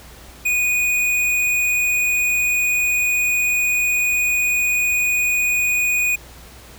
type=tone with hard clipping; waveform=sine; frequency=2471 Hz; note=D#7; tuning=13 cents flat; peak=-17 dBFS; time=0.45-6.16 s; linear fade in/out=10 ms; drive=18 dB; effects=added 60 Hz sine -43 dBFS peak until 6.78 s + pink hiss -43 dBFS RMS until 6.78 s